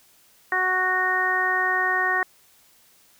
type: harmonic tone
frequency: 370 Hz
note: F#4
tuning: in tune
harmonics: 1 / 2 / 3 / 4 / 5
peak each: -32 / -28 / -27 / -28 / -22 dBFS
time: 0.52-2.23 s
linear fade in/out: 2 ms
effects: white hiss -57 dBFS RMS until 3.19 s